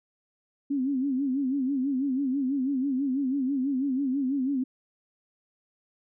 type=tone with vibrato; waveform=sine; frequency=268.9 Hz; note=C4; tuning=47 cents sharp; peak=-24 dBFS; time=0.7-4.64 s; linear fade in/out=10 ms; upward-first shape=sine; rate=6.1 Hz; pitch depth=110 cents each way; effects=none